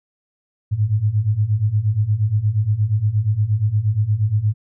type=beating tone pair; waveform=sine; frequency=101.3 / 109.8 Hz; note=G#2 / A2; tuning=-43 / -3 cents; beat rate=8.5 Hz; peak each=-20 / -17 dBFS; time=0.71-4.54 s; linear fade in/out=20 ms; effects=none